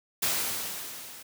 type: noise with level ramp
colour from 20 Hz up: white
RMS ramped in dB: -26 to -46 dBFS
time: 0.22-1.23 s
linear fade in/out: 10 ms
effects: high-pass 100 Hz 12 dB/octave